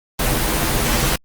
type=noise with comb filter; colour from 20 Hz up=pink; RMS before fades=-18 dBFS; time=0.19-1.16 s; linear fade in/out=5 ms; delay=11 ms; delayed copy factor=-0.95; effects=Opus 24 kbps